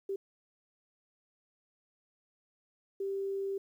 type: tone bursts at uneven times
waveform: sine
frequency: 392 Hz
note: G4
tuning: in tune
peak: -32 dBFS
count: 2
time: 0.09-0.16 / 3-3.58 s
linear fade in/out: 5 ms
effects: 11-bit